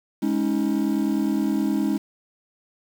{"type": "chord", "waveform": "triangle", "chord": "Ab suspended fourth", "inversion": "none", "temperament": "equal with one note detuned", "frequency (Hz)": [207.7, 277.2, 316.9], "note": ["Ab3", "Db4", "Eb4"], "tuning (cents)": [0, 0, 32], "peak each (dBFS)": -22, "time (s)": [0.22, 1.98], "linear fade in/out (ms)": 10, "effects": ["tanh soft clip ceiling -11 dBFS", "7-bit"]}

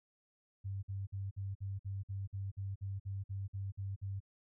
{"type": "tone bursts", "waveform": "sine", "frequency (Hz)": 98, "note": "G2", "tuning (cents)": 0, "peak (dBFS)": -37, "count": 15, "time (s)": [0.64, 4.204], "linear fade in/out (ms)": 20, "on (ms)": 190, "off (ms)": 51, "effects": []}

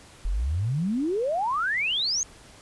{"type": "exponential sweep", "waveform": "sine", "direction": "up", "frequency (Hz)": [38.89, 6645], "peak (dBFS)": -23, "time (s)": [0.25, 2.23], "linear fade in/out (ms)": 0, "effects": ["pink hiss -50 dBFS RMS until 2.61 s", "resampled to 24000 Hz"]}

